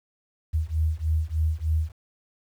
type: beating tone pair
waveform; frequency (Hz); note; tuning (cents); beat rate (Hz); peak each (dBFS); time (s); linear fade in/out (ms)
sine; 77.4 / 80.7; D#2 / E2; -9 / -36; 3.3; -25; 0.53-1.92; 20
effects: 9-bit